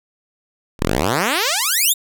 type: exponential sweep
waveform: 5% pulse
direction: up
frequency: 30.87 to 3842 Hz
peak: -5 dBFS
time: 0.79-1.94 s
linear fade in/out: 20 ms
effects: none